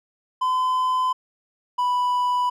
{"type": "tone pair in turn", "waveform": "triangle", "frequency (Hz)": [1019, 988.3], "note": ["C6", "B5"], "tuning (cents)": [-46, 1], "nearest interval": "minor second", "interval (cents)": 53, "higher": "first", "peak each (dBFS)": -17, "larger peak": "neither", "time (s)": [[0.41, 1.13], [1.78, 2.5]], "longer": "neither", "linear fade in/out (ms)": 10, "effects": []}